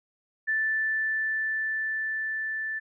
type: tone with level ramp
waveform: sine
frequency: 1760 Hz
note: A6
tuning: in tune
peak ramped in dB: -23 to -29 dBFS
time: 0.47-2.8 s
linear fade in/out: 20 ms
effects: none